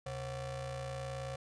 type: ring-modulated tone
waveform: 35% pulse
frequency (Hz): 204.3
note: G#3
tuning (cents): -28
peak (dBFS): -34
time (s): 0.06-1.36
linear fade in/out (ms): 5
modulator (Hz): 336
effects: resampled to 22050 Hz